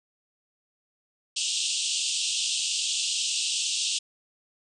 pink band-pass noise, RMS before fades -28 dBFS, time 1.36-3.99 s, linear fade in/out 10 ms, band 2700 to 8800 Hz, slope 96 dB/octave, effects none

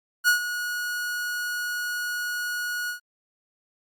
45% pulse tone with ADSR envelope, 1454 Hz, F#6, 31 cents flat, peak -15 dBFS, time 0.24-3 s, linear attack 40 ms, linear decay 110 ms, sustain -12 dB, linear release 110 ms, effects Opus 32 kbps

